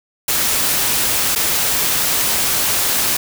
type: noise with dropouts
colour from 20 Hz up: white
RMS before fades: -17 dBFS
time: 0.28-3.17 s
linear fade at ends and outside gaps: 5 ms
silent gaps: 1.352-1.358 s
effects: none